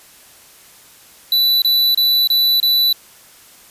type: tone bursts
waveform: square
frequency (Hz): 3970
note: B7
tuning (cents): +8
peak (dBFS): -12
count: 5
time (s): 1.32-2.928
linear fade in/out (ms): 2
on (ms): 300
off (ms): 27
effects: white hiss -45 dBFS RMS until 3.7 s + resampled to 32000 Hz